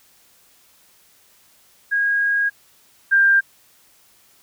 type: tone pair in turn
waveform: sine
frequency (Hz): 1637 / 1591.3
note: G#6 / G6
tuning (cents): -25 / +26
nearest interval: unison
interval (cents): 49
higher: first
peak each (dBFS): -16 / -11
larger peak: second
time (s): 1.91-2.5 / 3.11-3.41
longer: first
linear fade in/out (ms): 20
effects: white hiss -55 dBFS RMS until 4.42 s